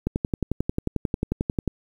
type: click train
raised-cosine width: 3 ms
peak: -10 dBFS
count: 19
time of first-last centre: 0.07-1.677 s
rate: 11.2 Hz
effects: 8-bit